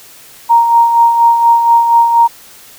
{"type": "tone with tremolo", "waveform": "sine", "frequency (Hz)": 932.3, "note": "A#5", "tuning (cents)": 0, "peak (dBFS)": -3, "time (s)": [0.49, 2.28], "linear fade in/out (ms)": 20, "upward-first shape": "sine", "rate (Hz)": 4.2, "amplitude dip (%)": 50, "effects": ["white hiss -38 dBFS RMS until 2.78 s"]}